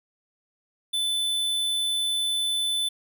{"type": "tone", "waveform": "square", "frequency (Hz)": 3510, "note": "A7", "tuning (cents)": -5, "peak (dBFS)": -24, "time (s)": [0.93, 2.89], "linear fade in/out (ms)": 10, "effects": []}